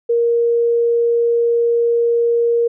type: tone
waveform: sine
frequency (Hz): 469.2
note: A#4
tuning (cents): +11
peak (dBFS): -12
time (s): 0.09-2.68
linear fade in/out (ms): 10
effects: none